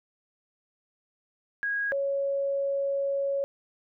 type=tone pair in turn; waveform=sine; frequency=1645 / 555 Hz; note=G#6 / C#5; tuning=-17 / +2 cents; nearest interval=octave + perfect fifth; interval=1881 cents; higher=first; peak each=-26 / -25 dBFS; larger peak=second; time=1.63-1.92 / 1.92-3.44 s; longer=second; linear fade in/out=0 ms; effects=none